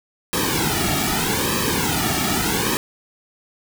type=noise with flanger; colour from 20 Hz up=pink; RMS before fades=-21 dBFS; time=0.33-2.77 s; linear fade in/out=0 ms; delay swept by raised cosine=1.4 to 1.99 ms; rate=0.81 Hz; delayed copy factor=-0.95; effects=none